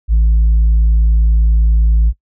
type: tone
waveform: sine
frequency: 55 Hz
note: A1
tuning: in tune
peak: -5 dBFS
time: 0.08-2.13 s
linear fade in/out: 50 ms
effects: noise-tail reverb RT60 0.1 s tail -21 dB re dry + tanh soft clip ceiling -6 dBFS